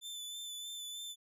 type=tone with vibrato; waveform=sawtooth; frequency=3520 Hz; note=A7; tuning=in tune; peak=-39 dBFS; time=0.01-1.16 s; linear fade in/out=50 ms; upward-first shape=sine; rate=3.2 Hz; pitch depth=21 cents each way; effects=resampled to 32000 Hz